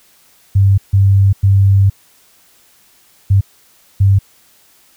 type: tone bursts at uneven times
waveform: sine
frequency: 98.2 Hz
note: G2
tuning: 4 cents sharp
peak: -6 dBFS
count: 5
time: 0.55-0.78 / 0.93-1.33 / 1.43-1.9 / 3.3-3.41 / 4-4.19 s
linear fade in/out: 10 ms
effects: white hiss -50 dBFS RMS until 4.96 s